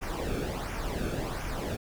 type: noise with flanger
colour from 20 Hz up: brown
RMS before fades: -33 dBFS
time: 0.01-1.77 s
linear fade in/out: 20 ms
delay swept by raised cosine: 0.24 to 1.04 ms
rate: 1.4 Hz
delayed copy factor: -0.65
effects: none